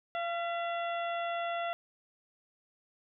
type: harmonic tone with a mistuned harmonic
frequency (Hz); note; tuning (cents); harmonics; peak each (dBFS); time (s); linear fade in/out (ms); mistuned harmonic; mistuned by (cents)
685; F5; -34; 1 / 2 / 3 / 4 / 5; -33 / -39 / -43 / -45 / -47; 0.15-1.73; 0; 3; -48
effects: none